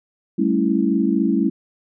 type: chord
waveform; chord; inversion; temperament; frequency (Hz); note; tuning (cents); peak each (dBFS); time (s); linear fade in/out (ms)
sine; A dominant seventh; third; equal with one note detuned; 196 / 220 / 276.1 / 329.6; G3 / A3 / C#4 / E4; 0 / 0 / -7 / 0; -21; 0.38-1.5; 10
effects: none